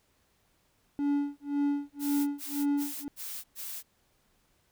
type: tone with tremolo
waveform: triangle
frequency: 286.1 Hz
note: D4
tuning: 45 cents flat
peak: -22 dBFS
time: 0.99-3.08 s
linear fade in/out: 0 ms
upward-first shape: sine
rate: 1.9 Hz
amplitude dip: 100%
type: noise bursts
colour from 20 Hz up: blue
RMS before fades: -39 dBFS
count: 5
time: 1.99-3.83 s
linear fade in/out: 50 ms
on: 280 ms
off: 110 ms
effects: pink hiss -70 dBFS RMS until 4.71 s